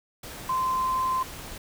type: tone in noise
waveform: sine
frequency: 1037 Hz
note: C6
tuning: 16 cents flat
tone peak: -23 dBFS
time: 0.49-1.23 s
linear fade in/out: 5 ms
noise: pink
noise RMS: -40 dBFS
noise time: 0.23-1.58 s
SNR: +14 dB
effects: none